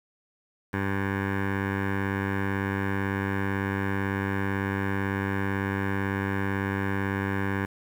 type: tone with low-pass filter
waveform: 15% pulse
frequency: 98 Hz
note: G2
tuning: in tune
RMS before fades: -28 dBFS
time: 0.73-7.66 s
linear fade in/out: 10 ms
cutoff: 1800 Hz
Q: 3.2
effects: 8-bit